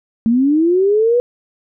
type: linear sweep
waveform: sine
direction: up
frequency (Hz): 220 to 493.9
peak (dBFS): -10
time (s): 0.26-1.2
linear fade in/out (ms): 0
effects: none